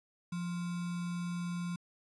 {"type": "tone with sample-and-hold", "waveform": "sine", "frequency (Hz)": 174.61, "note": "F3", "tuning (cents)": 0, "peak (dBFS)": -34, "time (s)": [0.32, 1.76], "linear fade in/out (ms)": 5, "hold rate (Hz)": 1225, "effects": ["resampled to 24000 Hz"]}